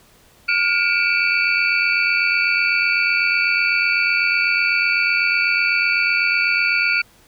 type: tone cluster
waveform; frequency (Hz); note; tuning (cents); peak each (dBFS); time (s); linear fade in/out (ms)
sine; 1420 / 2291 / 2379 / 2644 / 4535; F6 / D7 / D7 / E7 / C#8; +28 / -44 / +22 / +5 / +39; -21 / -21 / -20 / -23 / -27; 0.48-7.02; 10
effects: pink hiss -52 dBFS RMS until 7.27 s